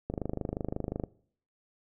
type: click train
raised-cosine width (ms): 2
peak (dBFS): -19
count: 25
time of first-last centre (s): 0.1-1.038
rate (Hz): 25.6
effects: noise-tail reverb RT60 0.6 s tail -22 dB re dry